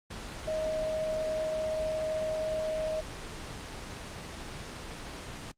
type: tone in noise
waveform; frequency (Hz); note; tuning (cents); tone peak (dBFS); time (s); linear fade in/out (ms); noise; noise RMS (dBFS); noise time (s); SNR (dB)
sine; 628; D#5; +16; -29; 0.47-3.01; 10; pink; -40; 0.1-5.52; +8
effects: low-pass 7000 Hz 12 dB/octave + Opus 32 kbps